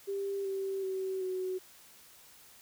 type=tone with pitch steps; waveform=sine; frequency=395.6 / 387.5 / 379.5 / 371.7 Hz; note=G4 / G4 / F#4 / F#4; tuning=+16 / -20 / +44 / +8 cents; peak=-32 dBFS; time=0.07-1.59 s; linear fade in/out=20 ms; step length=380 ms; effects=white hiss -57 dBFS RMS until 2.61 s